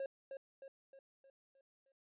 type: tone with echo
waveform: triangle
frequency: 542 Hz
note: C#5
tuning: 39 cents flat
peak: -36 dBFS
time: 0-0.06 s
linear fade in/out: 2 ms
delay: 310 ms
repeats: 6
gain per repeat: -6 dB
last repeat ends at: 1.92 s
effects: resampled to 8000 Hz